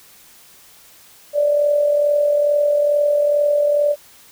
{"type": "tone with amplitude modulation", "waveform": "sine", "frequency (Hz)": 585, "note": "D5", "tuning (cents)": -7, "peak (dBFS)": -11, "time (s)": [1.33, 3.96], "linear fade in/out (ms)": 50, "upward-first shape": "sine", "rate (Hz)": 42.3, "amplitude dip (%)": 45, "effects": ["white hiss -47 dBFS RMS until 4.31 s"]}